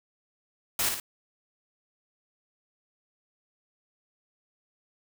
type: noise with echo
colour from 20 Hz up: white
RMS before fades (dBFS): -27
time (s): 0.79-0.89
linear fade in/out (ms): 2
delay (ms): 55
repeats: 2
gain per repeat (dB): -5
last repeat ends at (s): 1
effects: none